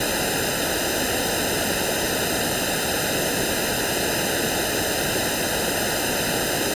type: noise with comb filter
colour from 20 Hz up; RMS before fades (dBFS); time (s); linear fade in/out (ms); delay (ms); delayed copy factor
pink; -23; 0-6.74; 5; 0.89; -1
effects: resampled to 32000 Hz